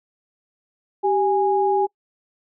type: tone pair together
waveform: sine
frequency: 389.5 / 825.3 Hz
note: G4 / G#5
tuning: -11 / -11 cents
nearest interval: octave + minor second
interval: 1300 cents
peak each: -19 dBFS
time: 1.03-1.87 s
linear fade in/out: 20 ms
effects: noise-tail reverb RT60 0.1 s tail -25 dB re dry